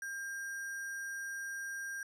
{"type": "tone with sample-and-hold", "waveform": "sine", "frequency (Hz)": 1600, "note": "G6", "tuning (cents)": 35, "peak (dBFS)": -38, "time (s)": [0.02, 2.03], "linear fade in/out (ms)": 2, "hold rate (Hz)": 7350, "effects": ["low-pass 12000 Hz 12 dB/octave"]}